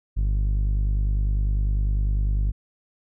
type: tone with low-pass filter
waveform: sawtooth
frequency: 50 Hz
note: G1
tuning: 35 cents sharp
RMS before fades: -22 dBFS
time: 0.16-2.52 s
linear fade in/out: 20 ms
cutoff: 100 Hz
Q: 0.51
effects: none